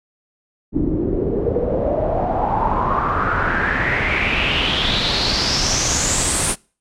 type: noise with low-pass filter sweep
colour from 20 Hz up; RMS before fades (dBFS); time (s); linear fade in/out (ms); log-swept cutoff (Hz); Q
pink; -19; 0.72-6.56; 50; 290 to 9600; 5.7
effects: noise-tail reverb RT60 0.4 s tail -26 dB re dry